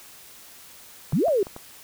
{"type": "clicks", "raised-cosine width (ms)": 1, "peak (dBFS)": -23, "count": 4, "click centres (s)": [1.124, 1.283, 1.469, 1.564]}
{"type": "exponential two-way sweep", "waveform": "sine", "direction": "up then down", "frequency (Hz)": [130.81, 707, 370.4], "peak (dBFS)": -18, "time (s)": [1.13, 1.43], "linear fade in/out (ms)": 2, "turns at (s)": 1.27}
{"effects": ["white hiss -47 dBFS RMS until 1.83 s"]}